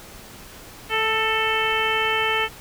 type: harmonic tone with a mistuned harmonic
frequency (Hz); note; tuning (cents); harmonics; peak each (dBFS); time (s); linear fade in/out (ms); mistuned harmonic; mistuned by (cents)
440; A4; 0; 1 / 2 / 3 / 4 / 5 / 6 / 7; -27 / -27 / -27 / -27 / -27 / -27 / -27; 0.89-2.49; 50; 4; +21
effects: pink hiss -42 dBFS RMS until 2.6 s